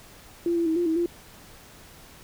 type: tone with pitch steps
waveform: sine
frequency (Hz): 342.3 / 337.5 / 321.3 / 348.5 / 322 / 344.9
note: F4 / E4 / E4 / F4 / E4 / F4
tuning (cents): -35 / +41 / -44 / -4 / -41 / -22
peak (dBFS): -21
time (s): 0.46-1.06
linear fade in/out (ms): 2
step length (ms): 100
effects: pink hiss -49 dBFS RMS until 2.23 s